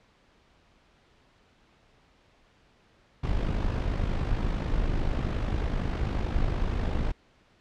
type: noise with amplitude modulation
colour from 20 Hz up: brown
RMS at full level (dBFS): -25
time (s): 3.23-7.12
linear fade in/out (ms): 10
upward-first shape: sine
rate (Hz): 51.1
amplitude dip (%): 55
effects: pink hiss -62 dBFS RMS until 7.6 s + low-pass 4000 Hz 12 dB/octave